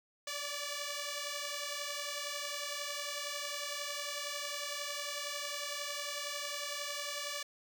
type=beating tone pair; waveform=5% pulse; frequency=574 / 585 Hz; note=D5 / D5; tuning=-40 / -7 cents; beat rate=11 Hz; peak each=-29 dBFS; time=0.27-7.43 s; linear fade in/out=5 ms; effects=none